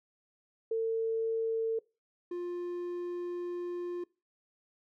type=tone pair in turn; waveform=sine / triangle; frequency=450.2 / 351.9 Hz; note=A4 / F4; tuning=+40 / +13 cents; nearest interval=major third; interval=427 cents; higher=first; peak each=-28 / -32 dBFS; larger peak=first; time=0.71-1.79 / 2.31-4.04 s; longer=second; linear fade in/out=5 ms; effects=noise-tail reverb RT60 0.3 s tail -23 dB re dry